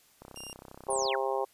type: click train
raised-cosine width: 1 ms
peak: -32 dBFS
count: 28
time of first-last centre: 0.22-1.053 s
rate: 32.4 Hz
type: tone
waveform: 15% pulse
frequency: 2800 Hz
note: F7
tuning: 4 cents sharp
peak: -35 dBFS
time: 0.36-0.53 s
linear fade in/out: 0 ms
type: harmonic tone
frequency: 133.5 Hz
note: C3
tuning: 35 cents sharp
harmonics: 3 / 4 / 5 / 6 / 7 / 8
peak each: -33 / -33 / -38 / -34 / -37 / -39 dBFS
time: 0.88-1.45 s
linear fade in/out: 10 ms
type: linear sweep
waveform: sine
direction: down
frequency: 9956 to 1173 Hz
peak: -32 dBFS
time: 0.9-1.16 s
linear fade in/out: 5 ms
effects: white hiss -63 dBFS RMS until 1.53 s + resampled to 32000 Hz